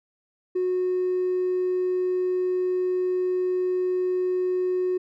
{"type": "tone with hard clipping", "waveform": "sine", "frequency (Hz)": 365.8, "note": "F#4", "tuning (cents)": -20, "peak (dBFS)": -22, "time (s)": [0.55, 4.98], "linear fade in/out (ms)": 10, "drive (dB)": 1, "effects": []}